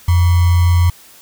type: tone with sample-and-hold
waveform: sine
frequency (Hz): 87.31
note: F2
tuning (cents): 0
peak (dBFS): -8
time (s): 0.08-0.9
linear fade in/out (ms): 5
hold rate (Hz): 1050
effects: white hiss -43 dBFS RMS until 1.21 s